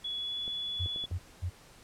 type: tone with pitch glide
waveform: sine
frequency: 3387 to 3415 Hz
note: G#7 to G#7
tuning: +33 to +48 cents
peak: -33 dBFS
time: 0.04-1.06 s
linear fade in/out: 10 ms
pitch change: +15 cents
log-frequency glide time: 0.18-0.37 s
type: clicks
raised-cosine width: 2 ms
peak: -33 dBFS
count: 5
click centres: 0.479 / 0.86 / 0.961 / 1.04 / 1.113 s
type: tone bursts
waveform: sine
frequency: 88.8 Hz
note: F2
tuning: 29 cents sharp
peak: -30 dBFS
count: 3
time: 0.79-1.502 s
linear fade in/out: 20 ms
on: 84 ms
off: 230 ms
effects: pink hiss -56 dBFS RMS until 1.83 s + low-pass 11000 Hz 12 dB/octave